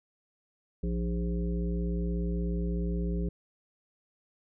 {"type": "harmonic tone with a mistuned harmonic", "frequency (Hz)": 58.27, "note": "A#1", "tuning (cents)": 0, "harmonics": [1, 3, 5, 7, 9], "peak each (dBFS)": [-30, -32, -42, -39, -47], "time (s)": [0.83, 3.29], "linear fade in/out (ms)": 5, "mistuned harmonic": 5, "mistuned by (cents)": 66, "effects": []}